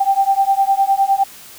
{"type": "beating tone pair", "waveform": "sine", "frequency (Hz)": [780, 789.8], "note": ["G5", "G5"], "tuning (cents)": [-9, 13], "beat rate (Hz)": 9.8, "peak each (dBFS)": -15, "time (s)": [0, 1.24], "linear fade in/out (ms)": 10, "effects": ["white hiss -39 dBFS RMS until 1.58 s"]}